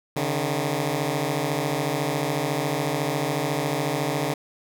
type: beating tone pair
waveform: 10% pulse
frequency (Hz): 138.59 / 152.59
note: C#3 / D#3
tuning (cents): 0 / -33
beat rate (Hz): 14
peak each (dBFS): -18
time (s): 0.16-4.34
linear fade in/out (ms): 5
effects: none